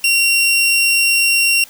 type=tone; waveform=sawtooth; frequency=2748 Hz; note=F7; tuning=29 cents flat; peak=-8 dBFS; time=0.04-1.64 s; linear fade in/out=2 ms; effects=white hiss -42 dBFS RMS until 1.69 s